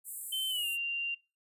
pink high-pass noise, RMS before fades -40 dBFS, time 0.04-0.78 s, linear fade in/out 50 ms, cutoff 7800 Hz, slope 96 dB/octave
sine tone with pitch glide, 3081 to 2777 Hz, G7 to F7, -31 to -10 cents, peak -31 dBFS, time 0.32-1.15 s, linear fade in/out 10 ms, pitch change -179 cents, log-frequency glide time 0.49-0.68 s
effects noise-tail reverb RT60 0.3 s tail -26 dB re dry + resampled to 32000 Hz

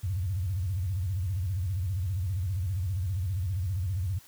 sine tone with vibrato, 92.5 Hz, F#2, in tune, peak -27 dBFS, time 0.03-4.19 s, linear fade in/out 10 ms, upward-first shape square, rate 15 Hz, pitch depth 170 cents each way, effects white hiss -55 dBFS RMS until 4.27 s

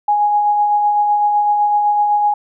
sine tone with tremolo, 830 Hz, G#5, 1 cent flat, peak -10 dBFS, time 0.08-2.34 s, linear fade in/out 5 ms, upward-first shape sine, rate 7.9 Hz, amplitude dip 30%, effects none

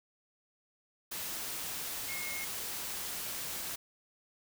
sine tone in noise, 2157 Hz, C#7, 48 cents flat, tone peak -40 dBFS, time 2.08-2.45 s, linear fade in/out 10 ms, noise white, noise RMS -39 dBFS, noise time 1.11-3.76 s, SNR -4 dB, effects none

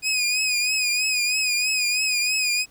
20% pulse tone with vibrato, 2489 Hz, D#7, in tune, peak -15 dBFS, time 0.02-2.66 s, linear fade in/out 50 ms, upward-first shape triangle, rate 3.1 Hz, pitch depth 69 cents each way, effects pink hiss -57 dBFS RMS until 2.7 s

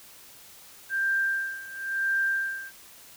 sine tone with tremolo, 1582 Hz, G6, 15 cents sharp, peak -22 dBFS, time 0.89-2.72 s, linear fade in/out 50 ms, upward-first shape sine, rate 0.96 Hz, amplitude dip 85%, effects white hiss -50 dBFS RMS until 3.16 s

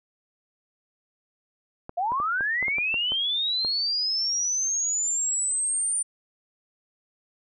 clicks, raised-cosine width 1 ms, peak -22 dBFS, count 10, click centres 1.894 / 2.12 / 2.201 / 2.408 / 2.627 / 2.682 / 2.784 / 2.942 / 3.12 / 3.648 s
sine linear sweep, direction up, 667 to 9180 Hz, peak -23 dBFS, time 1.97-6.03 s, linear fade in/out 10 ms
effects none

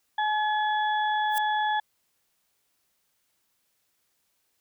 harmonic tone, 851 Hz, G#5, 42 cents sharp, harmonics 1 / 2 / 4, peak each -24 / -30 / -36 dBFS, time 0.18-1.8 s, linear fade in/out 5 ms
violet noise with exponential growth, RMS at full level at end -28 dBFS, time 1.29-1.38 s, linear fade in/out 0 ms, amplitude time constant 18 ms
effects white hiss -73 dBFS RMS until 4.6 s

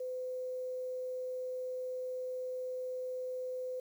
sine tone with quantisation, 508 Hz, B4, 49 cents sharp, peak -36 dBFS, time 0-3.8 s, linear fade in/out 5 ms, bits 10, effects none

